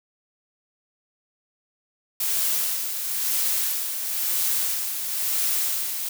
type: noise with tremolo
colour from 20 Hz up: blue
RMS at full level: -23 dBFS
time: 2.2-6.09 s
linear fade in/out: 5 ms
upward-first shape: sine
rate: 0.99 Hz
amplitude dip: 50%
effects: none